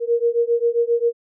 sine beating tone pair, 466.2 / 473.7 Hz, A#4 / A#4, 0 / +28 cents, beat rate 7.5 Hz, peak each -19 dBFS, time 0-1.13 s, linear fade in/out 50 ms, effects none

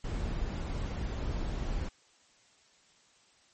brown noise, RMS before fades -34 dBFS, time 0.04-1.89 s, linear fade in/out 5 ms, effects white hiss -64 dBFS RMS until 3.53 s + MP3 32 kbps

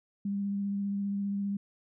sine tone with vibrato, 200 Hz, G3, 35 cents sharp, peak -29 dBFS, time 0.25-1.57 s, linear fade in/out 5 ms, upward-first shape sine, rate 15 Hz, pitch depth 13 cents each way, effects none

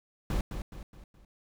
brown noise with echo, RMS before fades -29 dBFS, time 0.3-0.41 s, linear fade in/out 2 ms, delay 210 ms, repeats 4, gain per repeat -7 dB, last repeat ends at 1.25 s, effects none

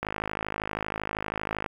click train, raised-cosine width 0.5 ms, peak -14 dBFS, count 87, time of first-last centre 0.03-1.662 s, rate 52.7 Hz, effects 8-bit

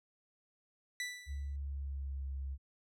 sawtooth tone with exponential decay, 1975.5 Hz, B6, in tune, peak -31 dBFS, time 1-1.56 s, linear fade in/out 1 ms, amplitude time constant 120 ms
sine tone with pitch glide, 70.1 to 67.87 Hz, C#2 to C#2, +20 to -36 cents, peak -37 dBFS, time 1.26-2.58 s, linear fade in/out 50 ms, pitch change -56 cents, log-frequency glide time 1.57-2.26 s
effects low-pass 10000 Hz 12 dB/octave

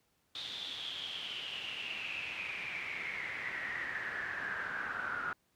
brown noise with band-pass filter sweep, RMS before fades -40 dBFS, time 0.35-5.33 s, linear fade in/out 2 ms, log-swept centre 3700 to 1400 Hz, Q 9.3, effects pink hiss -75 dBFS RMS until 5.55 s + high-pass 60 Hz 12 dB/octave

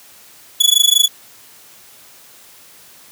sawtooth tone with amplitude modulation, 3408 Hz, G#7, 44 cents sharp, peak -3 dBFS, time 0.6-1.08 s, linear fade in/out 10 ms, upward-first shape sine, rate 25.2 Hz, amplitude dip 95%, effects white hiss -44 dBFS RMS until 3.11 s + high-pass 80 Hz 12 dB/octave

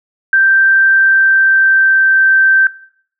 sine tone with pitch glide, 1568 to 1558.1 Hz, G6 to G6, 0 to -11 cents, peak -6 dBFS, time 0.33-2.67 s, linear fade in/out 2 ms, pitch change -11 cents, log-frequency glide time 0.89-2.21 s, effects noise-tail reverb RT60 0.6 s tail -20 dB re dry

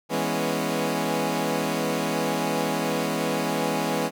15% pulse chord, C# minor seventh, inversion first, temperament equal with one note detuned, 164.81 / 207.7 / 245.8 / 277.2 Hz, E3 / G#3 / B3 / C#4, 0 / 0 / -8 / 0 cents, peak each -23 dBFS, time 0.09-4.11 s, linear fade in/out 50 ms, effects none

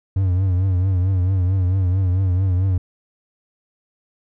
triangle tone with vibrato, 92.9 Hz, F#2, 7 cents sharp, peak -13 dBFS, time 0.16-2.78 s, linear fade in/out 5 ms, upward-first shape triangle, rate 4.5 Hz, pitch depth 93 cents each way, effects none

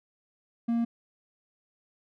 triangle tone, 233.1 Hz, A#3, in tune, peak -22 dBFS, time 0.68-0.85 s, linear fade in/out 10 ms, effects none

